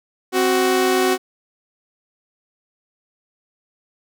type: tone pair together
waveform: sawtooth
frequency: 261.6 / 372.2 Hz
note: C4 / F#4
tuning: 0 / +10 cents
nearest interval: tritone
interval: 610 cents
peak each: -18 / -12 dBFS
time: 0.32-1.18 s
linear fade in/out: 50 ms
effects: none